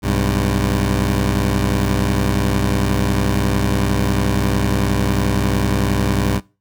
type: tone pair together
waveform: 15% pulse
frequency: 62.93 / 99.9 Hz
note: B1 / G2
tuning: +33 / +33 cents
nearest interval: minor sixth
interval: 800 cents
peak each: -12 dBFS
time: 0.02-6.41 s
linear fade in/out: 50 ms
effects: noise-tail reverb RT60 0.3 s tail -22 dB re dry